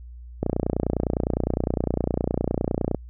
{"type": "click train", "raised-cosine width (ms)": 2, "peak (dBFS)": -9, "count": 76, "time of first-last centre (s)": [0.43, 2.947], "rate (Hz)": 29.8, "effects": ["added 60 Hz sine -38 dBFS peak until 3.09 s"]}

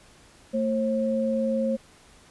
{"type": "tone pair together", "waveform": "sine", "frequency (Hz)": [224.8, 536.8], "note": ["A3", "C5"], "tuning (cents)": [37, 44], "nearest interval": "octave + minor third", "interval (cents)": 1507, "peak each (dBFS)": -25, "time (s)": [0.53, 1.77], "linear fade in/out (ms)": 20, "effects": ["pink hiss -54 dBFS RMS until 2.3 s", "resampled to 24000 Hz"]}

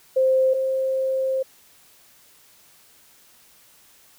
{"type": "tone pair in turn", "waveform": "sine", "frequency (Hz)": [523.3, 527.9], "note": ["C5", "C5"], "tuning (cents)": [0, 15], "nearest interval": "unison", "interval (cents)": 15, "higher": "second", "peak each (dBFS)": [-15, -20], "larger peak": "first", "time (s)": [[0.16, 0.54], [0.54, 1.43]], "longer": "second", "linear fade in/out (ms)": 10, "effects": ["white hiss -54 dBFS RMS until 4.18 s"]}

